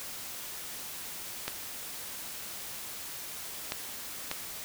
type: clicks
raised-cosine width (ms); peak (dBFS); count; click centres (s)
0.2; -14; 3; 1.48 / 3.721 / 4.314
effects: white hiss -41 dBFS RMS until 4.64 s